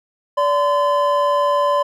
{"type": "tone pair together", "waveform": "triangle", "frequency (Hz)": [578, 1024.8], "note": ["D5", "C6"], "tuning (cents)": [-28, -36], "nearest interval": "minor seventh", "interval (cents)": 992, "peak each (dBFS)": -15, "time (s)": [0.37, 1.83], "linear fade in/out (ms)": 10, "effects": []}